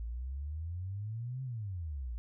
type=exponential two-way sweep; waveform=sine; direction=up then down; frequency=54.8 to 133.6 to 54.8 Hz; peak=-36 dBFS; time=0-2.18 s; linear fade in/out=0 ms; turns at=1.43 s; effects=none